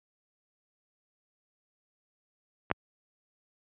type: clicks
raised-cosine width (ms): 0.5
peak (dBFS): -25 / -8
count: 2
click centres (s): 2.702 / 2.714
effects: high-pass 80 Hz 12 dB/octave + resampled to 8000 Hz